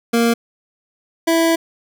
25% pulse tone pair in turn, 233.1 / 329.9 Hz, A#3 / E4, 0 / +1 cents, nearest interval tritone, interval 601 cents, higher second, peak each -9 dBFS, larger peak neither, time 0.13-0.34 / 1.27-1.56 s, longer second, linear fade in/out 10 ms, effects none

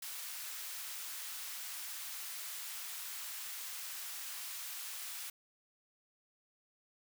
white high-pass noise, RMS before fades -44 dBFS, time 0.02-5.3 s, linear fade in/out 5 ms, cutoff 1100 Hz, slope 12 dB/octave, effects none

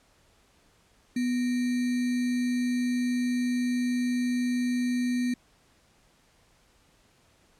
sine tone with sample-and-hold, 246.9 Hz, B3, in tune, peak -24 dBFS, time 1.16-5.34 s, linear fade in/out 5 ms, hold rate 2100 Hz, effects pink hiss -63 dBFS RMS until 7.59 s + low-pass 10000 Hz 12 dB/octave

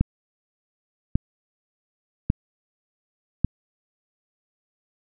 click train, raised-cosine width 5 ms, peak -6 dBFS, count 4, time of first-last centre 0.01-3.446 s, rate 0.873 Hz, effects none

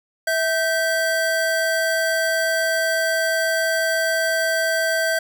square tone pair together, 653.4 / 1554 Hz, E5 / G6, -15 / -16 cents, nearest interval octave + minor third, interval 1499 cents, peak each -22 dBFS, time 0.27-5.19 s, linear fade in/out 5 ms, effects none

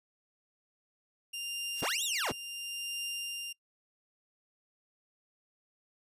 sawtooth tone with tremolo, 2794 Hz, F7, in tune, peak -31 dBFS, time 1.33-3.53 s, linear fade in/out 10 ms, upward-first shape triangle, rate 0.73 Hz, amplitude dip 55%
blue noise with exponential growth, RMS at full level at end -38 dBFS, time 1.68-1.81 s, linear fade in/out 0 ms, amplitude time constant 28 ms
20% pulse linear two-way sweep, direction up then down, 53.7 to 3923 to 53.7 Hz, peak -26 dBFS, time 1.82-2.32 s, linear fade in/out 5 ms, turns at 2.04 s
effects noise-tail reverb RT60 0.1 s tail -24 dB re dry + resampled to 32000 Hz

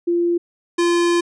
sine / square tone pair in turn, 345 / 345 Hz, F4 / F4, -21 / -21 cents, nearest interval unison, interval 0 cents, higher neither, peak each -15 dBFS, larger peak neither, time 0.07-0.38 / 0.78-1.21 s, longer second, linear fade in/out 10 ms, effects resampled to 22050 Hz

